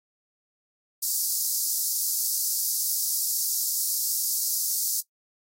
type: high-pass noise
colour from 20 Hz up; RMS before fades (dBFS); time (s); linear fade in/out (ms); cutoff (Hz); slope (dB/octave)
white; -26; 1.02-5.01; 10; 4700; 48
effects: noise-tail reverb RT60 0.1 s tail -18 dB re dry + AAC 48 kbps